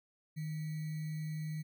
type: tone with sample-and-hold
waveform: sine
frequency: 155.56 Hz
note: D#3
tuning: in tune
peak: -36 dBFS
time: 0.36-1.63 s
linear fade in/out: 20 ms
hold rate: 2100 Hz
effects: none